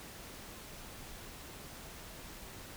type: silence
effects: pink hiss -49 dBFS RMS until 2.76 s